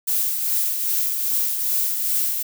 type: noise with tremolo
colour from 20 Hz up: violet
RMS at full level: -20 dBFS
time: 0.07-2.43 s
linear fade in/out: 10 ms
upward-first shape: triangle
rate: 2.5 Hz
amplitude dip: 45%
effects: none